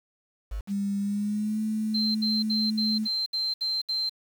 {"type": "tone", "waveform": "sine", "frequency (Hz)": 52.1, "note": "G#1", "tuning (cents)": 6, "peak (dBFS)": -29, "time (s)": [0.51, 0.61], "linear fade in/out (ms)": 10}
{"type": "tone with pitch glide", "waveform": "sine", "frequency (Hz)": [200, 216.8], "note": ["G3", "A3"], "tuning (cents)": [35, -25], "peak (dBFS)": -25, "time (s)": [0.67, 3.08], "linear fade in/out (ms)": 50, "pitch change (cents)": 140, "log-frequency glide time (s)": [0.99, 1.61]}
{"type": "tone bursts", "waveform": "sine", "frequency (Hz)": 4123, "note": "C8", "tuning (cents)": -26, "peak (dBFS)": -25, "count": 8, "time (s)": [1.94, 4.096], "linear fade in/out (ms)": 10, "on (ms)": 210, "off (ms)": 68}
{"effects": ["8-bit"]}